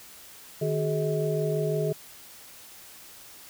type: tone cluster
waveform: sine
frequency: 153.9 / 378.3 / 424.2 / 637 Hz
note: D#3 / F#4 / G#4 / D#5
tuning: -19 / +38 / +37 / +41 cents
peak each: -28 / -33 / -28 / -32 dBFS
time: 0.61-1.93 s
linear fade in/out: 10 ms
effects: white hiss -48 dBFS RMS until 3.49 s